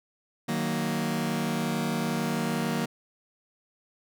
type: chord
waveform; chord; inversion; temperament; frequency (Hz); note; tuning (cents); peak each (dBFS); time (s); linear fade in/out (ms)
sawtooth; D# minor; none; just; 155.56 / 186.68 / 233.3; D#3 / F#3 / A#3; 0 / +16 / +2; -28 / -28 / -25; 0.48-2.86; 10
effects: none